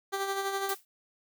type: tone with tremolo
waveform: 15% pulse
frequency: 392 Hz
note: G4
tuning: in tune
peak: -22 dBFS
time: 0.12-0.75 s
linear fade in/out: 20 ms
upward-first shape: sine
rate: 12 Hz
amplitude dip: 45%
type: noise with exponential decay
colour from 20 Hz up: blue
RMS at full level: -31 dBFS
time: 0.69-0.85 s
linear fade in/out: 2 ms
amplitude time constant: 34 ms
effects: none